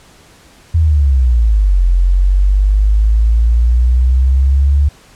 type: exponential two-way sweep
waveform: sine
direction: down then up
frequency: 83.9 to 43.58 to 72.1 Hz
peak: -7 dBFS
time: 0.74-4.89 s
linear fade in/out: 10 ms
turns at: 1.86 s
effects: pink hiss -44 dBFS RMS until 5.15 s + low-pass 10000 Hz 12 dB/octave